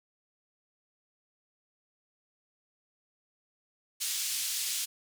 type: band-pass noise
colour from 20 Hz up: white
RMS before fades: -33 dBFS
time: 4-4.86 s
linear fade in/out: 20 ms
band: 3300 to 9300 Hz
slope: 12 dB/octave
effects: none